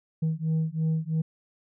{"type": "beating tone pair", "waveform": "sine", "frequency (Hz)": [158.1, 161.1], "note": ["D#3", "E3"], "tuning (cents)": [28, -39], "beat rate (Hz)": 3, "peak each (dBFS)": -25, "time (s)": [0.22, 1.22], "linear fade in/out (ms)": 10, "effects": ["tanh soft clip ceiling -21 dBFS"]}